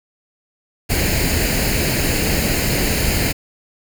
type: noise with comb filter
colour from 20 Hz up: pink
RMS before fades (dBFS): -18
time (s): 0.89-3.33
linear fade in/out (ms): 20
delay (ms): 0.43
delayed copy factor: +0.65
effects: none